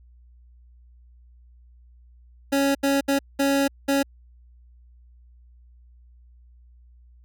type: tone bursts at uneven times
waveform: 25% pulse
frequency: 277.2 Hz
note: C#4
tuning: in tune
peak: -15 dBFS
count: 5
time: 2.52-2.75 / 2.83-3.01 / 3.08-3.19 / 3.39-3.68 / 3.88-4.03 s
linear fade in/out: 10 ms
effects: added 60 Hz sine -49 dBFS peak until 7.24 s